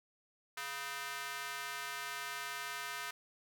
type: tone with high-pass filter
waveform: square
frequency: 139.6 Hz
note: C#3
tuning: 13 cents sharp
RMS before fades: -42 dBFS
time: 0.57-3.11 s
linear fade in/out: 5 ms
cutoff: 1400 Hz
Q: 1.4
effects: none